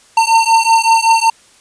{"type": "beating tone pair", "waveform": "square", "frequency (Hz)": [903, 908.3], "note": ["A5", "A#5"], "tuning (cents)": [45, -45], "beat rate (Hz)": 5.3, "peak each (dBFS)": -12, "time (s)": [0.17, 1.3], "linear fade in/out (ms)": 5, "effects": ["white hiss -47 dBFS RMS until 1.6 s", "resampled to 22050 Hz"]}